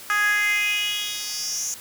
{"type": "tone with high-pass filter sweep", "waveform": "10% pulse", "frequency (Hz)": 415.3, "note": "G#4", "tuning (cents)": 0, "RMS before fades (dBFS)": -24, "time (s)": [0.1, 1.74], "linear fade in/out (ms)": 0, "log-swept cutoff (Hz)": [1400, 6800], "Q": 5, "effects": ["white hiss -41 dBFS RMS until 1.8 s"]}